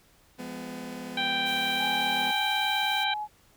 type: chord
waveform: sawtooth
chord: F diminished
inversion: none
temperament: just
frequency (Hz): 174.61 / 209.5 / 251.4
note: F3 / Ab3 / Cb4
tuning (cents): 0 / +15 / +31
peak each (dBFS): -40 / -38 / -34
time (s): 0.38-2.32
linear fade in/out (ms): 20
type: harmonic tone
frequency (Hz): 784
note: G5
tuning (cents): 0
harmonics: 1 / 2 / 3 / 4 / 5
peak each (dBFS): -32 / -32 / -32 / -32 / -32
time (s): 1.17-3.14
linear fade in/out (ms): 5
type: noise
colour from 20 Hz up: white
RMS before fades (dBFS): -44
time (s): 1.45-3.05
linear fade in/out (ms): 20
type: tone with pitch glide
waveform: sine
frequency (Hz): 830.6 to 843.7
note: G#5 to G#5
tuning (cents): 0 to +27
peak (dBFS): -30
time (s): 1.78-3.28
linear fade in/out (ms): 50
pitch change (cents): +27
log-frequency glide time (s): 2.15-2.43
effects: pink hiss -61 dBFS RMS until 3.56 s